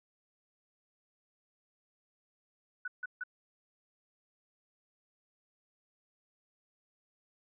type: tone bursts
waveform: sine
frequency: 1484 Hz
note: F#6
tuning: 5 cents sharp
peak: -35 dBFS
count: 3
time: 2.85-3.237 s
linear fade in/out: 5 ms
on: 29 ms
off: 150 ms
effects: none